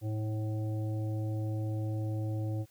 harmonic tone with a mistuned harmonic, 108.6 Hz, A2, 22 cents flat, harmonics 1 / 3 / 5 / 7, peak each -31 / -40 / -45 / -51 dBFS, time 0.01-2.66 s, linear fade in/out 50 ms, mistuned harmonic 3, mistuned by -16 cents, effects white hiss -66 dBFS RMS until 2.7 s

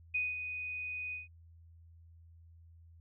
sine tone with ADSR envelope, 2489 Hz, D#7, in tune, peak -29 dBFS, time 0.14-1.28 s, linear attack 11 ms, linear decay 200 ms, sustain -8 dB, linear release 150 ms, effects added 83 Hz sine -55 dBFS peak until 3 s

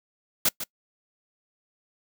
white noise with echo, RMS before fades -21 dBFS, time 0.45-0.49 s, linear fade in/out 5 ms, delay 150 ms, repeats 1, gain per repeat -11 dB, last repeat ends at 0.64 s, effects noise-tail reverb RT60 0.1 s tail -25 dB re dry

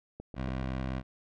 click train, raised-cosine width 2 ms, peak -28 dBFS, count 4, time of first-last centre 0.2-0.626 s, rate 7.04 Hz
15% pulse tone with vibrato, 65 Hz, C2, 11 cents flat, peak -26 dBFS, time 0.35-1.03 s, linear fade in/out 50 ms, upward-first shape sine, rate 18 Hz, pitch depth 29 cents each way
effects low-pass 3000 Hz 12 dB/octave

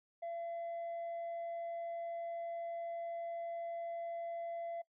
sine tone with tanh clipping, 678 Hz, E5, 49 cents sharp, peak -40 dBFS, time 0.22-4.82 s, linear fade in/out 10 ms, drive 2 dB, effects noise-tail reverb RT60 0.1 s tail -21 dB re dry

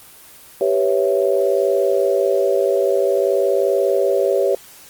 sine chord, C# half-diminished seventh, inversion second, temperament equal, 392 / 493.9 / 554.4 / 659.3 Hz, G4 / B4 / C#5 / E5, 0 / 0 / 0 / 0 cents, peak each -18 / -21 / -18 / -24 dBFS, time 0.61-4.55 s, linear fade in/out 2 ms, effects white hiss -43 dBFS RMS until 4.89 s + Opus 24 kbps

